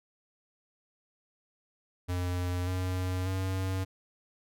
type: tone with pitch steps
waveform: square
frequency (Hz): 89.5 / 91.96 / 94.49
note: F2 / F#2 / F#2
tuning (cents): +43 / -10 / +37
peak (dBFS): -30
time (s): 2.08-3.85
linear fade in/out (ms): 20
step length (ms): 590
effects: none